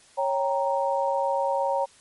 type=chord; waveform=sine; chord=G diminished; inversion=second; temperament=equal with one note detuned; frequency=552.4 / 784 / 932.3 Hz; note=Db5 / G5 / Bb5; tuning=-6 / 0 / 0 cents; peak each=-25 / -29 / -26 dBFS; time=0.17-1.86 s; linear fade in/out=20 ms; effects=white hiss -55 dBFS RMS until 2 s + MP3 48 kbps